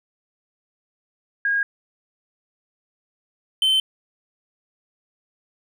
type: tone pair in turn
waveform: sine / triangle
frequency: 1632 / 3081 Hz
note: G#6 / G7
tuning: -31 / -31 cents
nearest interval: major seventh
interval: 1100 cents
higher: second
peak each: -18 / -14 dBFS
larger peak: second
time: 1.45-1.63 / 3.62-3.8 s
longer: neither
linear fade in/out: 2 ms
effects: none